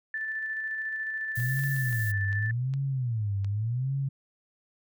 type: tone with tremolo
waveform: sine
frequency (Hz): 1760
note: A6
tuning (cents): 0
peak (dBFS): -29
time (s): 0.14-2.51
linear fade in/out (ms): 2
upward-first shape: square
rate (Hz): 14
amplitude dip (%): 25
type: noise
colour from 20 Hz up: violet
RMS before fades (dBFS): -40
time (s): 1.35-2.12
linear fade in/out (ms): 10
type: tone with vibrato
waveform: sine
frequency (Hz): 116.54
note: A#2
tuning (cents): 0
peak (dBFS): -26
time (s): 1.37-4.09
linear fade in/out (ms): 10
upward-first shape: sine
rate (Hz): 0.86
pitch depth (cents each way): 290
type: clicks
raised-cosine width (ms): 0.2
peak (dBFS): -30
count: 8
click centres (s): 1.401 / 1.591 / 1.637 / 1.764 / 1.928 / 2.329 / 2.738 / 3.446
effects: none